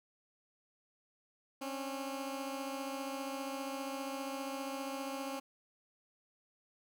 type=beating tone pair; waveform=15% pulse; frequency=270 / 285 Hz; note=C#4 / C#4; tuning=-45 / +48 cents; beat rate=15 Hz; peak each=-33 / -39 dBFS; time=1.61-5.4 s; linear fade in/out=10 ms; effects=none